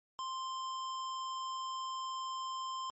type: tone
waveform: square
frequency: 1046.5 Hz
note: C6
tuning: in tune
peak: -38 dBFS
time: 0.19-2.9 s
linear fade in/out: 0 ms
effects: MP3 32 kbps